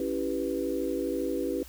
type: chord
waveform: sine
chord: C# half-diminished seventh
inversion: none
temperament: equal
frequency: 277.2 / 329.6 / 392 / 493.9 Hz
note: C#4 / E4 / G4 / B4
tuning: 0 / 0 / 0 / 0 cents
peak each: -33 dBFS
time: 0-1.63 s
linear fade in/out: 2 ms
effects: added 60 Hz sine -48 dBFS peak until 1.68 s + white hiss -51 dBFS RMS until 1.68 s